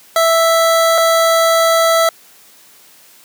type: tone pair in turn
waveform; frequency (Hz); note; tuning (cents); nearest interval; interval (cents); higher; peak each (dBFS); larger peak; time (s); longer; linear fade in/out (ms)
25% pulse; 659.3 / 659.3; E5 / E5; 0 / 0; unison; 0; neither; -6; neither; 0.16-0.98 / 0.98-2.09; second; 2
effects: white hiss -45 dBFS RMS until 3.24 s + high-pass 150 Hz 12 dB/octave